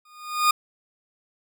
40% pulse tone with exponential growth, 1225 Hz, D#6, 27 cents flat, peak -13 dBFS, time 0.05-0.51 s, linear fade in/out 5 ms, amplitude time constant 98 ms, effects none

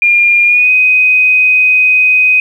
sine tone with pitch glide, 2408 to 2507 Hz, D7 to D#7, +43 to +12 cents, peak -5 dBFS, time 0.02-2.4 s, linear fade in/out 2 ms, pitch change +69 cents, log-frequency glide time 0.45-0.7 s, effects 7-bit

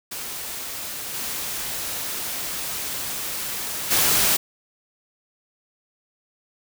white noise with level steps, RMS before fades -32 / -29 / -19 dBFS, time 0.11-4.37 s, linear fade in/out 10 ms, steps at 1.13 / 3.9 s, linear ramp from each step 20 ms, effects none

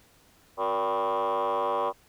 sine tone with frequency modulation, 784 Hz, G5, in tune, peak -22 dBFS, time 0.57-1.93 s, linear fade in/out 50 ms, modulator 104 Hz, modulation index 3.5, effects tanh soft clip ceiling -23 dBFS + pink hiss -60 dBFS RMS until 2.08 s

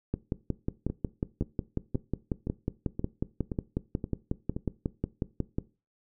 two click trains, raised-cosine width 3 ms, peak -15 / -19 dBFS, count 31 / 8, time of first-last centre 0.14-5.585 / 0.9-4.565 s, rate 5.51 / 1.91 Hz, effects noise-tail reverb RT60 0.3 s tail -19 dB re dry

